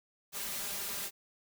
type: noise with comb filter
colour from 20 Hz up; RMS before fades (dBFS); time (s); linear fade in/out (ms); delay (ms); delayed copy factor
white; -38; 0.32-1.11; 50; 5; +0.85
effects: none